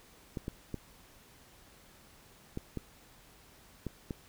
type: clicks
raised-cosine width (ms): 3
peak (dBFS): -23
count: 7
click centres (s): 0.372 / 0.481 / 0.743 / 2.574 / 2.773 / 3.867 / 4.108
effects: pink hiss -59 dBFS RMS until 4.28 s